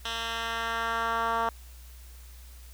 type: tone with band-pass filter sweep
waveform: 10% pulse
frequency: 228.9 Hz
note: A#3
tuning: 31 cents flat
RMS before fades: -30 dBFS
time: 0.05-1.49 s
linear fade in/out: 2 ms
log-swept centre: 3100 to 1000 Hz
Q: 1.5
effects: added 61 Hz sine -45 dBFS peak until 2.73 s + white hiss -55 dBFS RMS until 2.73 s